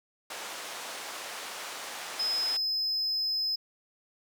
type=band-pass noise; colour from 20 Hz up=pink; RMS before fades=-40 dBFS; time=0.3-2.57 s; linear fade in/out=5 ms; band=640 to 9600 Hz; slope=12 dB/octave
type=tone; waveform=triangle; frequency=5100 Hz; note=D#8; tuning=42 cents sharp; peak=-26 dBFS; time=2.19-3.56 s; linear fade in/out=10 ms
effects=none